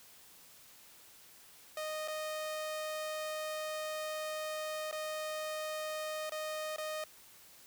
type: tone with dropouts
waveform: sawtooth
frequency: 619 Hz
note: D#5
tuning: 9 cents flat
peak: -33 dBFS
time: 1.77-7.04 s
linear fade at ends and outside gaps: 2 ms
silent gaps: 2.077-2.082 / 4.913-4.926 / 6.296-6.32 / 6.762-6.782 s
effects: white hiss -58 dBFS RMS until 7.66 s